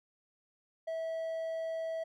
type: tone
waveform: triangle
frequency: 651 Hz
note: E5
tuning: 22 cents flat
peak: -32 dBFS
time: 0.87-2.04 s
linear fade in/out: 10 ms
effects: none